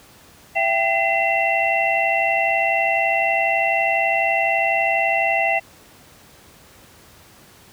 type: tone cluster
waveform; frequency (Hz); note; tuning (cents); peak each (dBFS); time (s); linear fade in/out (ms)
sine; 669 / 781 / 2037 / 2711; E5 / G5 / C7 / E7; +25 / -7 / -47 / +48; -22; 0.55-5.6; 20
effects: pink hiss -48 dBFS RMS until 7.72 s + high-pass 60 Hz 12 dB/octave